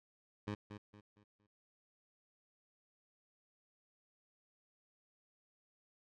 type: tone with echo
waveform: 15% pulse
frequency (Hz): 103.83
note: G#2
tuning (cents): 0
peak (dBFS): -32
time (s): 0.47-0.55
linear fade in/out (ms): 10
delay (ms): 230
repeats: 4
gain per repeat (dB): -9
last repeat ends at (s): 1.47
effects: low-pass 4000 Hz 12 dB/octave